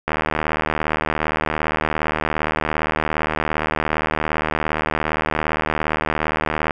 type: click train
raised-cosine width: 0.5 ms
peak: -5 dBFS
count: 514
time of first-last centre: 0.08-6.708 s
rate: 77.4 Hz
effects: none